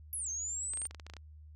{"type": "linear two-way sweep", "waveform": "sine", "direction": "down then up", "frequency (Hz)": [11550, 6272, 8870], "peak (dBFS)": -35, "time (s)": [0.13, 0.87], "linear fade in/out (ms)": 0, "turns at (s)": 0.3}
{"type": "clicks", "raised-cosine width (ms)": 0.2, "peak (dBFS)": -30, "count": 11, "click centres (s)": [0.736, 0.773, 0.818, 0.854, 0.91, 0.947, 0.998, 1.066, 1.099, 1.137, 1.167]}
{"effects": ["added 76 Hz sine -50 dBFS peak until 1.55 s"]}